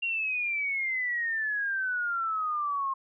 sine exponential sweep, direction down, 2781 to 1066 Hz, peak -27 dBFS, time 0.02-2.94 s, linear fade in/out 10 ms, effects none

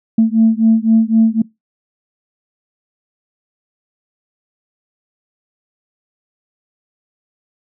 sine beating tone pair, 221.8 / 225.7 Hz, A3 / A3, +14 / +44 cents, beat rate 3.9 Hz, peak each -11 dBFS, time 0.18-1.42 s, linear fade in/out 5 ms, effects noise-tail reverb RT60 0.2 s tail -23 dB re dry + tanh soft clip ceiling -2 dBFS

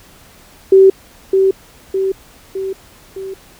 sine tone with echo, 384.5 Hz, G4, 33 cents flat, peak -3 dBFS, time 0.72-0.9 s, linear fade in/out 5 ms, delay 610 ms, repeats 4, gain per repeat -5 dB, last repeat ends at 3.34 s, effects pink hiss -44 dBFS RMS until 3.59 s

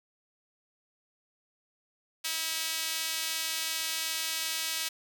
sawtooth tone with high-pass filter, 322.7 Hz, E4, 37 cents flat, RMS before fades -33 dBFS, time 2.24-4.89 s, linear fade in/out 10 ms, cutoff 3100 Hz, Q 0.81, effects none

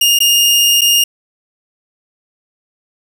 sawtooth tone with dropouts, 2834 Hz, F7, 25 cents sharp, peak -5 dBFS, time 0.01-1.04 s, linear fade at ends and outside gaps 5 ms, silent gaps 0.189-0.203 / 0.81-0.816 s, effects none

